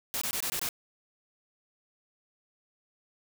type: noise bursts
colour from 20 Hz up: white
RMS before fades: -32 dBFS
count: 6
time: 0.14-0.689 s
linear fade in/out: 0 ms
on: 74 ms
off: 21 ms
effects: none